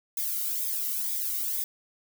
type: noise with flanger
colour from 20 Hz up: violet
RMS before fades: -30 dBFS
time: 0.17-1.64 s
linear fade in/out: 2 ms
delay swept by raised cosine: 0.69 to 1.2 ms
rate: 2.1 Hz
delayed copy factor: -0.75
effects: none